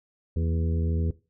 harmonic tone with a mistuned harmonic, 82.41 Hz, E2, in tune, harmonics 1 / 2 / 3 / 4 / 5 / 6, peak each -24 / -32 / -36 / -41 / -39 / -42 dBFS, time 0.36-1.11 s, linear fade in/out 5 ms, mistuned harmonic 3, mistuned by -63 cents, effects noise-tail reverb RT60 0.3 s tail -18 dB re dry

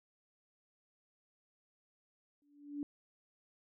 sine tone with exponential growth, 289.4 Hz, D4, 25 cents flat, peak -34 dBFS, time 2.42-2.83 s, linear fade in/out 1 ms, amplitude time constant 89 ms, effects none

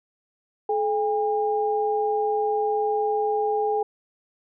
sine tone pair together, 428.9 / 808 Hz, A4 / G#5, -44 / -48 cents, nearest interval major seventh, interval 1096 cents, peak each -23 / -24 dBFS, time 0.69-3.83 s, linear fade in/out 5 ms, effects none

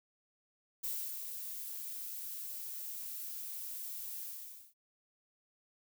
violet noise with ADSR envelope, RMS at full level -37 dBFS, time 0.83-4.74 s, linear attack 16 ms, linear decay 320 ms, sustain -6 dB, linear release 520 ms, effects none

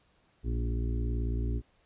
harmonic tone with a mistuned harmonic, 58.27 Hz, A#1, in tune, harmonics 1 / 2 / 4 / 5 / 6 / 7, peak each -29 / -35 / -41 / -43 / -45 / -46 dBFS, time 0.43-1.62 s, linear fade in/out 50 ms, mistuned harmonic 4, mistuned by +17 cents, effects pink hiss -68 dBFS RMS until 1.85 s + resampled to 8000 Hz

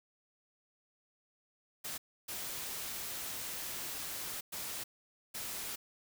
white noise bursts at uneven times, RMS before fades -41 dBFS, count 4, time 1.84-1.98 / 2.28-4.41 / 4.52-4.84 / 5.34-5.76 s, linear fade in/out 10 ms, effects none

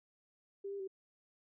sine tone with pitch steps, 396.6 / 399 / 383.5 Hz, G4 / G4 / G4, +20 / +31 / -38 cents, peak -39 dBFS, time 0.64-0.877 s, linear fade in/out 10 ms, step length 79 ms, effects none

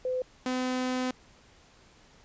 sine / sawtooth tone pair in turn, 509 / 254.5 Hz, C5 / C4, -48 / -48 cents, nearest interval octave, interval 1200 cents, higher first, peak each -27 / -24 dBFS, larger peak second, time 0.05-0.22 / 0.46-1.11 s, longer second, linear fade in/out 2 ms, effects pink hiss -58 dBFS RMS until 2.24 s + resampled to 16000 Hz

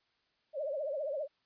sine tone with vibrato, 581 Hz, D5, 19 cents flat, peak -33 dBFS, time 0.53-1.28 s, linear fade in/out 50 ms, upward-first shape triangle, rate 15 Hz, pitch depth 180 cents each way, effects white hiss -75 dBFS RMS until 1.45 s + resampled to 11025 Hz

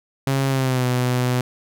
sawtooth tone with pitch glide, 135.7 to 125.16 Hz, C#3 to B2, -36 to +24 cents, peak -14 dBFS, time 0.27-1.41 s, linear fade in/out 2 ms, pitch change -140 cents, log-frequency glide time 0.48-0.86 s, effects none

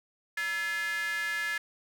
square tone with high-pass filter, 190 Hz, F#3, 46 cents sharp, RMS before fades -32 dBFS, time 0.37-1.58 s, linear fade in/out 5 ms, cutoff 1800 Hz, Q 8, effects none

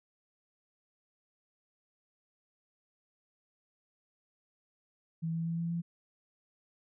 sine tone with pitch steps, 163.6 / 165.12 / 166.65 / 168.2 / 169.76 Hz, E3 / E3 / E3 / E3 / F3, -13 / +3 / +19 / +35 / -49 cents, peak -31 dBFS, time 5.22-5.82 s, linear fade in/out 20 ms, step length 120 ms, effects none

